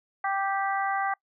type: harmonic tone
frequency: 392 Hz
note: G4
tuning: in tune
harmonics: 2 / 3 / 4 / 5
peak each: -27 / -31 / -33 / -35 dBFS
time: 0.24-1.14 s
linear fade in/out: 5 ms
effects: noise-tail reverb RT60 0.1 s tail -25 dB re dry